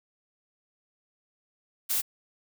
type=noise; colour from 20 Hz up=blue; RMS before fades=-27 dBFS; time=1.89-2.02 s; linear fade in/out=20 ms; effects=none